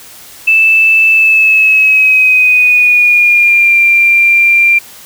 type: tone with pitch glide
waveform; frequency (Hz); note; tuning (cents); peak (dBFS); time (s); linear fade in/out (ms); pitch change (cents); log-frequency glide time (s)
sine; 2637 to 2377; E7 to D7; 0 to +20; -4; 0.47-4.79; 10; -180; 1.12-3.77
effects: white hiss -34 dBFS RMS until 5.05 s